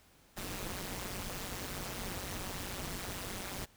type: noise with amplitude modulation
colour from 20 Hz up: pink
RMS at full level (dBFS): -37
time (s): 0.36-3.66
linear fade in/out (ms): 20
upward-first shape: sine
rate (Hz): 187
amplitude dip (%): 90
effects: pink hiss -64 dBFS RMS until 3.76 s